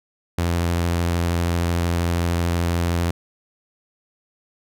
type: tone with vibrato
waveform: sawtooth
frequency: 85.7 Hz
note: F2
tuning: 32 cents flat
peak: -15 dBFS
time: 0.38-3.11 s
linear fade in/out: 5 ms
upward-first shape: sine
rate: 13 Hz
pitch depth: 17 cents each way
effects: none